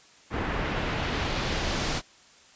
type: noise with low-pass filter sweep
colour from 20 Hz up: pink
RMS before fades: -29 dBFS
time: 0.3-2.02 s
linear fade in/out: 50 ms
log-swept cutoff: 1800 to 6500 Hz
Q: 0.99
effects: white hiss -55 dBFS RMS until 2.55 s + resampled to 16000 Hz